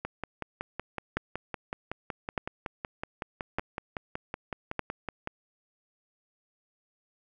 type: two click trains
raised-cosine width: 0.5 ms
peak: -13 / -18 dBFS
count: 4 / 29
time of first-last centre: 1.17-4.793 / 0.05-5.274 s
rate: 0.828 / 5.36 Hz
effects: none